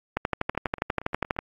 two click trains, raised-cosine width 0.5 ms, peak -24 / -9 dBFS, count 8 / 16, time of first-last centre 0.55-1.365 / 0.17-1.39 s, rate 8.59 / 12.3 Hz, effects AAC 32 kbps

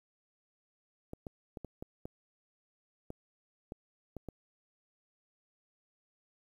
clicks, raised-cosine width 2 ms, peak -28 dBFS, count 10, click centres 1.134 / 1.268 / 1.572 / 1.647 / 1.825 / 2.055 / 3.104 / 3.721 / 4.167 / 4.287 s, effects 10-bit

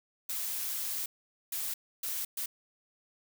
blue noise bursts at uneven times, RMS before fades -35 dBFS, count 4, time 0.29-1.06 / 1.52-1.74 / 2.03-2.25 / 2.37-2.46 s, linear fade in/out 5 ms, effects none

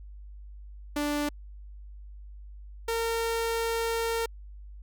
sawtooth tone pair in turn, 293.2 / 458.2 Hz, D4 / A#4, -3 / -30 cents, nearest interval minor sixth, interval 773 cents, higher second, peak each -23 dBFS, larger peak neither, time 0.96-1.29 / 2.88-4.26 s, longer second, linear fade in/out 5 ms, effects added 50 Hz sine -42 dBFS peak until 4.82 s

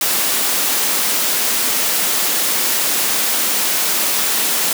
white high-pass noise, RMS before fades -17 dBFS, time 0.01-4.73 s, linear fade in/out 2 ms, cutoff 180 Hz, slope 24 dB/octave, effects none

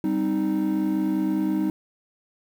triangle chord, C minor, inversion second, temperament equal, 196 / 261.6 / 311.1 Hz, G3 / C4 / Eb4, 0 / 0 / 0 cents, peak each -24 / -27 / -21 dBFS, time 0.04-1.7 s, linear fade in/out 2 ms, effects tanh soft clip ceiling -10 dBFS + 8-bit

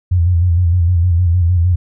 sine tone with vibrato, 87.31 Hz, F2, in tune, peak -9 dBFS, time 0.11-1.76 s, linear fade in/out 10 ms, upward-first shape square, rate 6.5 Hz, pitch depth 62 cents each way, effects none

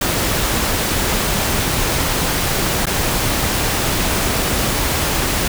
pink noise with dropouts, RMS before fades -18 dBFS, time 0.01-5.48 s, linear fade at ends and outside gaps 5 ms, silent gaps 2.857-2.867 s, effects none

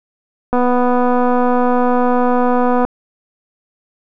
click train, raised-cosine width 1 ms, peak -3 dBFS, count 574, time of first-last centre 0.53-2.85 s, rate 247 Hz, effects none

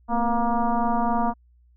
sine tone with frequency modulation, 466.2 Hz, A#4, in tune, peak -19 dBFS, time 0.08-1.34 s, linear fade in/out 50 ms, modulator 239 Hz, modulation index 2.6, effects added 60 Hz sine -54 dBFS peak until 1.76 s

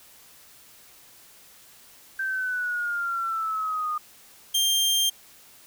sine exponential sweep, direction down, 1568 to 1220 Hz, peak -25 dBFS, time 2.19-3.98 s, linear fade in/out 5 ms
sawtooth tone, 3183 Hz, G7, 26 cents sharp, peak -17 dBFS, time 4.54-5.1 s, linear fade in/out 10 ms
effects white hiss -52 dBFS RMS until 5.66 s

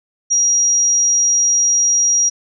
sine tone, 5720 Hz, F8, 41 cents sharp, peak -11 dBFS, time 0.3-2.3 s, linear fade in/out 20 ms, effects none

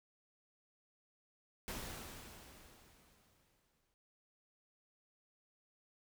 pink noise with exponential decay, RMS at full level -43 dBFS, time 1.68-3.94 s, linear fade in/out 0 ms, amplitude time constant 490 ms, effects none

